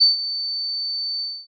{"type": "tone with ADSR envelope", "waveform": "sine", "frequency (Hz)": 4538, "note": "C#8", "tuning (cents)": 40, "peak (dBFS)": -9, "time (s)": [0, 1.47], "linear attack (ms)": 20, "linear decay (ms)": 140, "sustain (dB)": -14, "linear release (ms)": 260, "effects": []}